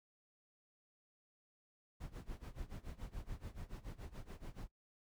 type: noise with tremolo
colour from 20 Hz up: brown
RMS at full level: -45 dBFS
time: 2-4.68 s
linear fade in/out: 10 ms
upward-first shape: sine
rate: 7 Hz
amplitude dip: 90%
effects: noise-tail reverb RT60 0.1 s tail -20 dB re dry